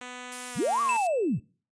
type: tone with pitch glide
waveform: 5% pulse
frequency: 248.7 to 232 Hz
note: B3 to A#3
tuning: +12 to -8 cents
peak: -27 dBFS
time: 0.01-0.97 s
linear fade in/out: 2 ms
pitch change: -120 cents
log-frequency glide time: 0.5-0.66 s
type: noise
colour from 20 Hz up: violet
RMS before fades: -34 dBFS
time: 0.32-1.07 s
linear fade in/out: 0 ms
type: linear two-way sweep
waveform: sine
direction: up then down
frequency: 78 to 1186 to 78 Hz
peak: -23 dBFS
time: 0.55-1.4 s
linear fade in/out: 50 ms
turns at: 0.81 s
type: tone with exponential decay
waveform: square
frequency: 2637 Hz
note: E7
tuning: in tune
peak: -27 dBFS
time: 0.89-1.4 s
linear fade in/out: 2 ms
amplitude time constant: 110 ms
effects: noise-tail reverb RT60 0.4 s tail -23 dB re dry + resampled to 22050 Hz